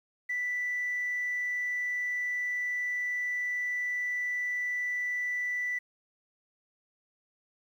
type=tone; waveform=sine; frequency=1975.5 Hz; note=B6; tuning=in tune; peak=-28 dBFS; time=0.29-5.79 s; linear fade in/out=10 ms; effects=tanh soft clip ceiling -25 dBFS + 10-bit